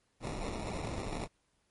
pink noise with sample-and-hold, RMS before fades -38 dBFS, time 0.2-1.28 s, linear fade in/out 50 ms, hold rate 1575 Hz, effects pink hiss -75 dBFS RMS until 1.7 s + MP3 48 kbps

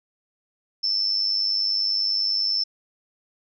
sine tone with amplitude modulation, 5310 Hz, E8, 12 cents sharp, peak -17 dBFS, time 0.83-2.64 s, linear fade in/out 10 ms, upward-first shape sine, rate 100 Hz, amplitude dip 75%, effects none

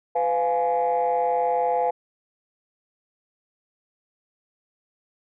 sine chord, F diminished, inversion second, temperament just, 502.9 / 698.5 / 838.1 Hz, Cb5 / F5 / Ab5, +31 / 0 / +16 cents, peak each -23 dBFS, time 0.15-1.91 s, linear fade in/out 10 ms, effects tanh soft clip ceiling -14 dBFS

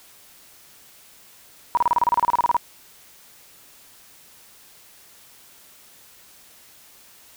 sine tone bursts, 960 Hz, B5, 49 cents flat, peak -14 dBFS, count 16, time 1.75-2.567 s, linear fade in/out 0 ms, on 22 ms, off 31 ms, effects white hiss -50 dBFS RMS until 7.36 s

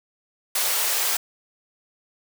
white high-pass noise, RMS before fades -23 dBFS, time 0.55-1.17 s, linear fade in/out 5 ms, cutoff 450 Hz, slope 24 dB/octave, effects none

